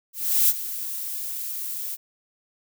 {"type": "noise with ADSR envelope", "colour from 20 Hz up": "violet", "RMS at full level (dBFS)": -17, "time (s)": [0.13, 1.97], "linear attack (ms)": 360, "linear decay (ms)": 36, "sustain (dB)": -14, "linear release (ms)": 32, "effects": []}